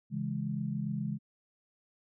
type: chord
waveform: sine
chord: C# minor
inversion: none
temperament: equal with one note detuned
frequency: 137.55 / 164.81 / 207.7 Hz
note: C#3 / E3 / G#3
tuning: -13 / 0 / 0 cents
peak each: -36 / -37 / -35 dBFS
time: 0.1-1.19 s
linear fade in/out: 50 ms
effects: none